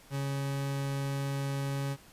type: tone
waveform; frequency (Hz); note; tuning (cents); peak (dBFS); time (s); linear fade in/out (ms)
40% pulse; 138.59; C#3; 0; -30; 0.1-1.97; 50
effects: pink hiss -56 dBFS RMS until 2.12 s + resampled to 32000 Hz